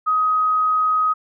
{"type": "tone", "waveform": "sine", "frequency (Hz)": 1259, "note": "D#6", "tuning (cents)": 20, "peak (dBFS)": -15, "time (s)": [0.06, 1.14], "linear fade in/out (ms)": 20, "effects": []}